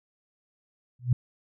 sine tone with exponential growth, 123.47 Hz, B2, in tune, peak -15 dBFS, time 0.99-1.13 s, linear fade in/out 5 ms, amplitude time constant 29 ms, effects none

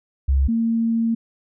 sine tone pair in turn, 67.9 / 228.4 Hz, C#2 / A#3, -35 / -35 cents, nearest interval octave + major sixth, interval 2100 cents, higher second, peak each -14 / -17 dBFS, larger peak first, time 0.28-0.48 / 0.48-1.15 s, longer second, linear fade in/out 10 ms, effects none

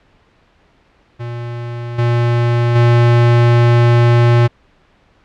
square tone with level steps, 119.1 Hz, A#2, 38 cents sharp, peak -23 / -12 / -8 dBFS, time 1.19-4.48 s, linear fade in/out 20 ms, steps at 1.98 / 2.75 s, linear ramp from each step 10 ms, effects pink hiss -53 dBFS RMS until 5.24 s + low-pass 3000 Hz 12 dB/octave

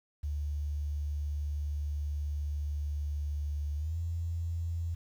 sine tone with pitch glide, 73.42 to 83.85 Hz, D2 to E2, 0 to +30 cents, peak -31 dBFS, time 0.23-4.95 s, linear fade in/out 10 ms, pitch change +230 cents, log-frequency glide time 3.76-3.98 s, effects 10-bit

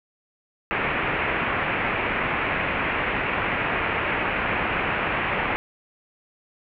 white low-pass noise, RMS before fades -25 dBFS, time 0.71-5.56 s, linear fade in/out 0 ms, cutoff 2600 Hz, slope 48 dB/octave, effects none

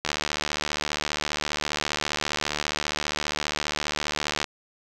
click train, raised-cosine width 0.2 ms, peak -8 dBFS, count 330, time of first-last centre 0.05-4.443 s, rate 74.9 Hz, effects none

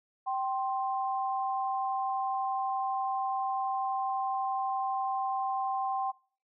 sine tone pair together, 776.5 / 1052 Hz, G5 / C6, -17 / +9 cents, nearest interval perfect fourth, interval 526 cents, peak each -30 / -34 dBFS, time 0.26-6.12 s, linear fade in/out 20 ms, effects noise-tail reverb RT60 0.4 s tail -20 dB re dry

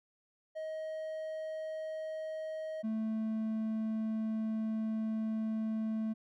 triangle tone pair in turn, 630 / 219.9 Hz, D#5 / A3, +21 / -1 cents, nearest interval octave + tritone, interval 1822 cents, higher first, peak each -35 / -30 dBFS, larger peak second, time 0.55-2.83 / 2.83-6.14 s, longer second, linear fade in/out 20 ms, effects none

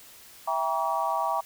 sine chord, E diminished seventh, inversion none, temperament just, 659.3 / 791.1 / 949.3 / 1139.2 Hz, E5 / G5 / Bb5 / Db6, 0 / +16 / +31 / +47 cents, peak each -31 / -30 / -29 / -30 dBFS, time 0.47-1.41 s, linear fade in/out 10 ms, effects white hiss -50 dBFS RMS until 1.45 s

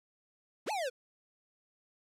square linear two-way sweep, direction up then down, 130.1 to 892 to 467.4 Hz, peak -33 dBFS, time 0.66-0.9 s, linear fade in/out 20 ms, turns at 0.71 s, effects low-pass 10000 Hz 12 dB/octave + 11-bit

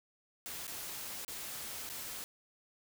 white noise with dropouts, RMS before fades -43 dBFS, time 0.46-2.24 s, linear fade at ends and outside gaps 0 ms, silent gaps 0.669-0.678 / 1.248-1.28 / 1.891-1.899 s, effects none

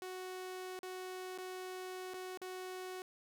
sawtooth tone with dropouts, 370 Hz, F#4, in tune, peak -39 dBFS, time 0.02-3.02 s, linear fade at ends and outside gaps 1 ms, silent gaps 0.791-0.831 / 1.378-1.385 / 2.136-2.141 / 2.374-2.416 s, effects none

